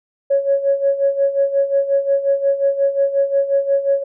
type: tone with tremolo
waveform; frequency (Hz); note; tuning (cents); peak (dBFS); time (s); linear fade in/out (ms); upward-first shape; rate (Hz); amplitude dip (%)
sine; 554.4; C#5; 0; -10; 0.3-4.04; 10; sine; 5.6; 75
effects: tanh soft clip ceiling -6 dBFS